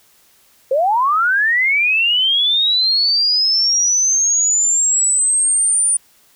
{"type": "linear sweep", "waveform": "sine", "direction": "up", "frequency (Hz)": [503, 9397], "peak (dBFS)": -12, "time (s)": [0.71, 5.97], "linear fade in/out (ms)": 5, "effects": ["white hiss -53 dBFS RMS until 6.35 s"]}